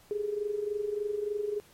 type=tone with amplitude modulation; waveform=sine; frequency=415.3 Hz; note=G#4; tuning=in tune; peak=-26 dBFS; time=0.11-1.6 s; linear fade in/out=0 ms; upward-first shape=sine; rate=23.4 Hz; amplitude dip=70%; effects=pink hiss -59 dBFS RMS until 1.73 s + MP3 64 kbps